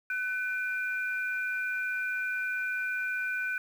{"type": "tone pair together", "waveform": "sine", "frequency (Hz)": [1504.8, 2400], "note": ["F#6", "D7"], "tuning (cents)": [29, 37], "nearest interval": "minor sixth", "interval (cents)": 808, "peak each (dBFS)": [-30, -36], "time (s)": [0.1, 3.58], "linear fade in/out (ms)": 2, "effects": ["9-bit"]}